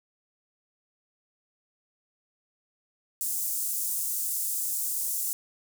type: high-pass noise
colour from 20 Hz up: pink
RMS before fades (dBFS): -30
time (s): 3.21-5.33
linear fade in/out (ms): 0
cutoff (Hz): 7700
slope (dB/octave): 24
effects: none